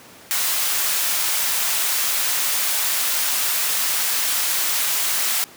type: high-pass noise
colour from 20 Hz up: white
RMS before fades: -21 dBFS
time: 0.31-5.44 s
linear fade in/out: 0 ms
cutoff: 810 Hz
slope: 12 dB/octave
effects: pink hiss -44 dBFS RMS until 5.56 s + high-pass 150 Hz 12 dB/octave